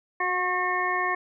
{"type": "harmonic tone with a mistuned harmonic", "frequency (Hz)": 362.4, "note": "F#4", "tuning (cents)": -36, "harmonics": [1, 2, 3, 5, 6], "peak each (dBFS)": [-33, -31, -27, -28, -33], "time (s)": [0.2, 1.15], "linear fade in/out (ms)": 5, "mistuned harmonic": 1, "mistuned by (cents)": 16, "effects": []}